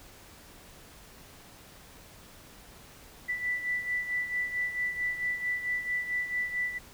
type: beating tone pair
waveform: sine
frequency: 1975.5 / 1980 Hz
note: B6 / B6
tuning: 0 / +4 cents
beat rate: 4.5 Hz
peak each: -30 / -36 dBFS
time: 3.28-6.79 s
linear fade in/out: 20 ms
effects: pink hiss -52 dBFS RMS until 6.93 s